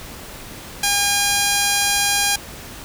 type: tone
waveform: 5% pulse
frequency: 810 Hz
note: G#5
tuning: 43 cents flat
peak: -4 dBFS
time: 0.83-2.36 s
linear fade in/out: 5 ms
effects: pink hiss -36 dBFS RMS until 2.84 s